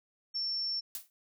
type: tone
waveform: sine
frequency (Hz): 5420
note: E8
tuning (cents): +47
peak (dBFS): -31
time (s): 0.34-0.81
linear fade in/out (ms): 20
type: noise with exponential decay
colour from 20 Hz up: blue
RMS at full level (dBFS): -35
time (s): 0.95-1.1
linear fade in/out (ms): 1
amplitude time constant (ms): 31
effects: none